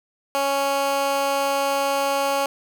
15% pulse tone with high-pass filter, 277.2 Hz, C#4, in tune, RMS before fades -22 dBFS, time 0.35-2.46 s, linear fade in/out 0 ms, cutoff 560 Hz, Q 1.2, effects none

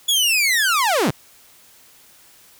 sawtooth linear sweep, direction down, 3436 to 98.4 Hz, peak -12 dBFS, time 0.08-1.11 s, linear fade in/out 10 ms, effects white hiss -50 dBFS RMS until 2.59 s

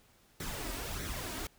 pink noise with flanger, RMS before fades -39 dBFS, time 0.4-1.47 s, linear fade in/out 2 ms, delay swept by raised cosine 0.51 to 3.21 ms, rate 1.6 Hz, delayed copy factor +0.6, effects pink hiss -65 dBFS RMS until 1.58 s

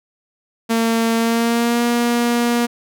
sawtooth tone with pitch glide, 228 to 238.1 Hz, A#3 to A#3, -38 to +37 cents, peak -11 dBFS, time 0.69-2.67 s, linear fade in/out 20 ms, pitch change +75 cents, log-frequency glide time 1.16-1.83 s, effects none

